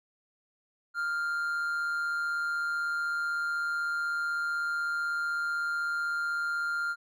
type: tone with amplitude modulation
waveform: triangle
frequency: 1396.9 Hz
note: F6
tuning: in tune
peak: -25 dBFS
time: 0.94-6.96 s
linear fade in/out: 50 ms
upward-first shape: sine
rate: 156 Hz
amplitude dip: 35%
effects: none